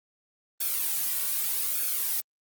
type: noise with flanger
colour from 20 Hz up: blue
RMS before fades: -28 dBFS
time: 0.6-2.21 s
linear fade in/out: 10 ms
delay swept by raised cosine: 1 to 2.4 ms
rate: 0.82 Hz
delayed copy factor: -0.95
effects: Opus 32 kbps